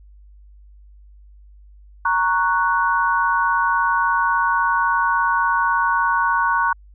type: chord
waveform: sine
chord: F# major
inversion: first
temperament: equal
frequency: 932.3 / 1108.7 / 1480 Hz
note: A#5 / C#6 / F#6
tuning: 0 / 0 / 0 cents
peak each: -20 dBFS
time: 2.05-6.73 s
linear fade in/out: 5 ms
effects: added 50 Hz sine -43 dBFS peak until 6.94 s